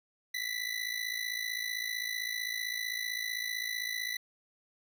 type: ring-modulated tone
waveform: 25% pulse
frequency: 1985 Hz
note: B6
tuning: 8 cents sharp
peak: -27 dBFS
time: 0.34-4.17 s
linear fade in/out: 5 ms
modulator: 27.8 Hz
effects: none

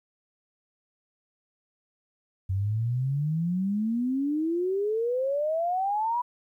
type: exponential sweep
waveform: sine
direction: up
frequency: 92.5 to 987.8 Hz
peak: -24 dBFS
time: 2.49-6.22 s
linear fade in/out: 10 ms
effects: 11-bit

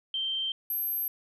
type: tone pair in turn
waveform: sine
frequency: 3136 / 12461 Hz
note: G7 / G9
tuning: 0 / -11 cents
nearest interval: 2 octaves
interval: 2389 cents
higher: second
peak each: -28 dBFS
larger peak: neither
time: 0.14-0.52 / 0.7-1.08 s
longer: neither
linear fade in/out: 2 ms
effects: none

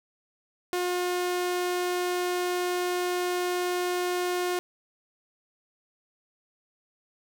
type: tone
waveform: sawtooth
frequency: 358.1 Hz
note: F4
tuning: 43 cents sharp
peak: -22 dBFS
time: 0.73-4.59 s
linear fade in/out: 0 ms
effects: none

